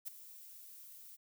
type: noise with ADSR envelope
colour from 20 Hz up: violet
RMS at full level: -40 dBFS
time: 0.05-1.17 s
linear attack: 26 ms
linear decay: 10 ms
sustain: -14 dB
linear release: 25 ms
effects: none